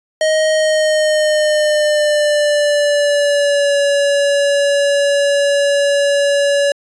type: tone with pitch glide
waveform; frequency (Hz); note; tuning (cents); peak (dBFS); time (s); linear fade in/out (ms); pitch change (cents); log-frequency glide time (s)
square; 626 to 567.5; D#5 to C#5; +10 to +41; -12; 0.21-6.72; 2; -169; 0.51-3.77
effects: resampled to 22050 Hz